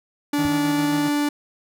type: tone with pitch glide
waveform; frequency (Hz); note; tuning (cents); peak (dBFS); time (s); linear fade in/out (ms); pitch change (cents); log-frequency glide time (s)
45% pulse; 290.3 to 292.3; D4 to D4; -20 to -8; -19; 0.33-1.29; 5; +12; 0.63-1.12
type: tone with tremolo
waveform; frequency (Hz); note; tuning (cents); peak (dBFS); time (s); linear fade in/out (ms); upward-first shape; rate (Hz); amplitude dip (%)
30% pulse; 155.56; D#3; 0; -24; 0.38-1.09; 10; square; 7.4; 35
type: tone with exponential decay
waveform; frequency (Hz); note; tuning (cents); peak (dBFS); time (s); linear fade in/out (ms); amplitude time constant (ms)
sine; 94.7; F#2; +41; -24; 0.45-0.53; 0; 17
effects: none